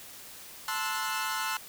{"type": "chord", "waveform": "sawtooth", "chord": "F# half-diminished seventh", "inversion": "first", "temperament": "equal with one note detuned", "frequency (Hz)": [880, 1046.5, 1318.5, 1463], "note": ["A5", "C6", "E6", "F#6"], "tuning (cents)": [0, 0, 0, -20], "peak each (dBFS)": -32, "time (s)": [0.68, 1.57], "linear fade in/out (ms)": 2, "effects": ["white hiss -47 dBFS RMS until 1.68 s"]}